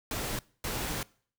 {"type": "noise bursts at uneven times", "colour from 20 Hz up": "pink", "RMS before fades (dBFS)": -34, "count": 2, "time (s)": [[0.11, 0.39], [0.64, 1.03]], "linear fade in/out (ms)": 2, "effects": ["noise-tail reverb RT60 0.5 s tail -23 dB re dry"]}